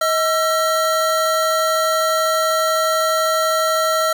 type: tone pair together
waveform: square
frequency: 634.7 / 1344 Hz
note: D#5 / E6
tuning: +34 / +33 cents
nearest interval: octave + minor second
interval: 1299 cents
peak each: -19 dBFS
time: 0.01-4.13 s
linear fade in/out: 5 ms
effects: none